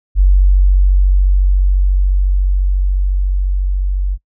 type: tone with level ramp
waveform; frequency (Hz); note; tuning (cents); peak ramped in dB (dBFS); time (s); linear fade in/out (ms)
sine; 47.05; F#1; +30; -5 to -13; 0.15-4.18; 50
effects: noise-tail reverb RT60 0.1 s tail -25 dB re dry